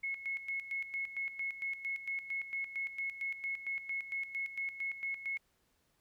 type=tone with tremolo; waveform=sine; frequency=2182 Hz; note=C#7; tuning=28 cents flat; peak=-34 dBFS; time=0.03-5.38 s; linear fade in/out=10 ms; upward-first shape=square; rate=4.4 Hz; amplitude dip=70%; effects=pink hiss -75 dBFS RMS until 6 s